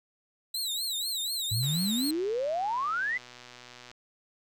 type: tone with vibrato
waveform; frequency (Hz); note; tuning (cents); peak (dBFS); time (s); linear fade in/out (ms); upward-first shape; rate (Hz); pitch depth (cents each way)
sawtooth; 3951; B7; 0; -27; 0.54-2.11; 5; triangle; 4.1; 170
type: exponential sweep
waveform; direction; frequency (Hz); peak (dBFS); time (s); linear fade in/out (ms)
sine; up; 105.7 to 2072; -27; 1.51-3.18; 10
type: click train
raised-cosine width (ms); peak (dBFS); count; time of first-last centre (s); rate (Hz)
0.2; -30; 282; 1.63-3.915; 123
effects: none